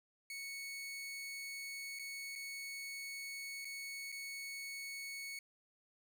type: tone with dropouts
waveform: sawtooth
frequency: 2215 Hz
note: C#7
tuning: 2 cents flat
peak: -40 dBFS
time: 0.3-5.39 s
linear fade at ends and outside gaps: 2 ms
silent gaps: 1.989-1.994 / 2.354-2.358 / 3.647-3.652 / 4.119-4.124 s
effects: none